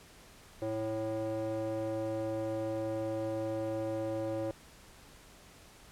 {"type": "tone with band-pass filter", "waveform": "square", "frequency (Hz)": 110, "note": "A2", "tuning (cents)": 0, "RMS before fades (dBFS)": -35, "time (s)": [0.62, 4.51], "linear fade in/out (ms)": 0, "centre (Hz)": 470, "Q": 5.2, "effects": ["pink hiss -56 dBFS RMS until 5.91 s", "low-pass 12000 Hz 12 dB/octave"]}